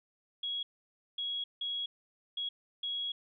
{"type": "tone bursts at uneven times", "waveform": "sine", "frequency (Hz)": 3322, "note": "G#7", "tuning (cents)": 0, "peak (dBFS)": -33, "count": 5, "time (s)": [[0.43, 0.63], [1.18, 1.44], [1.61, 1.86], [2.37, 2.49], [2.83, 3.12]], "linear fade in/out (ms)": 5, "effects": []}